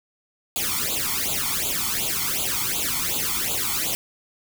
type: noise with flanger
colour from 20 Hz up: white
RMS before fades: -25 dBFS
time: 0.56-3.95 s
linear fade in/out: 0 ms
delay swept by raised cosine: 0.27 to 0.93 ms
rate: 2.7 Hz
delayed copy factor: +1
effects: none